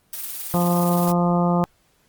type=noise with tremolo; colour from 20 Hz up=blue; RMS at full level=-29 dBFS; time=0.13-1.12 s; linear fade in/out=2 ms; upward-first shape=sine; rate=19 Hz; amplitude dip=40%
type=harmonic tone; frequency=174.61 Hz; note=F3; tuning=in tune; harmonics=1 / 2 / 3 / 4 / 5 / 6 / 7; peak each=-18 / -27 / -26 / -26 / -28 / -31 / -30 dBFS; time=0.54-1.64 s; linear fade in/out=0 ms
effects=pink hiss -62 dBFS RMS until 2.08 s + Opus 24 kbps